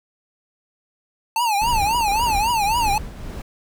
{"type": "tone with vibrato", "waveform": "square", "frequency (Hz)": 880, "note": "A5", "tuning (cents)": 0, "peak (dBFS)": -18, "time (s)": [1.36, 2.98], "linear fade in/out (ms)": 2, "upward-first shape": "triangle", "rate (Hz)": 3.7, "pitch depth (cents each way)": 200}
{"type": "noise with tremolo", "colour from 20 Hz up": "brown", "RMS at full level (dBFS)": -27, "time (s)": [1.61, 3.42], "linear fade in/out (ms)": 5, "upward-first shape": "triangle", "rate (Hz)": 1.8, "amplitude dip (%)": 55}
{"type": "clicks", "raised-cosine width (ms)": 1, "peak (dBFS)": -20, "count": 11, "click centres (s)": [1.87, 1.911, 1.948, 2.008, 2.081, 2.118, 2.158, 2.197, 2.269, 2.301, 2.348]}
{"effects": []}